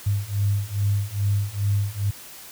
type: beating tone pair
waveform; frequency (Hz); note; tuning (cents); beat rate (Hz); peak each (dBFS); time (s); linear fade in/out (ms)
sine; 100 / 102.4; G2 / G#2; +35 / -24; 2.4; -24 / -23; 0.06-2.11; 10
effects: white hiss -42 dBFS RMS until 2.51 s